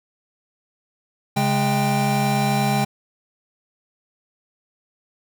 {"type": "tone cluster", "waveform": "square", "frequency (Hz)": [136.6, 208.2, 791], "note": ["C#3", "G#3", "G5"], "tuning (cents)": [-25, 5, 15], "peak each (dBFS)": -23, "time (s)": [1.36, 2.85], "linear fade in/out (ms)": 10, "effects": []}